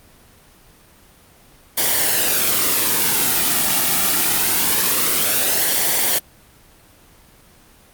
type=noise with flanger; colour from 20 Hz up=white; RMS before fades=-17 dBFS; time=1.77-6.19 s; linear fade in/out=10 ms; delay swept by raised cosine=0.76 to 1.96 ms; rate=0.24 Hz; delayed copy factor=-0.55; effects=pink hiss -49 dBFS RMS until 7.93 s + Opus 24 kbps